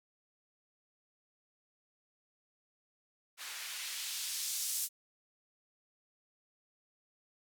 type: noise with band-pass filter sweep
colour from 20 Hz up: blue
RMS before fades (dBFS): -39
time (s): 3.37-4.89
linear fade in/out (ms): 50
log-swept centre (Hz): 1500 to 7900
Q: 0.87
effects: none